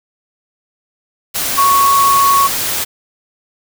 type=tone in noise; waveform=sine; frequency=1108.7 Hz; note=C#6; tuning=in tune; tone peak=-8 dBFS; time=1.57-2.48 s; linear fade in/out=20 ms; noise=white; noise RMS=-18 dBFS; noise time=1.34-2.85 s; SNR=+7 dB; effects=none